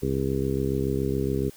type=harmonic tone; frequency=67.1 Hz; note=C2; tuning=44 cents sharp; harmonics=1 / 2 / 3 / 4 / 5 / 6 / 7; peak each=-32 / -29 / -32 / -31 / -33 / -28 / -36 dBFS; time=0.02-1.5 s; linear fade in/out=10 ms; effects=white hiss -51 dBFS RMS until 1.56 s